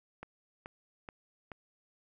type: click train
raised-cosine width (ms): 0.5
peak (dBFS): -28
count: 4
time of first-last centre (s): 0.23-1.518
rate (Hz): 2.33
effects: none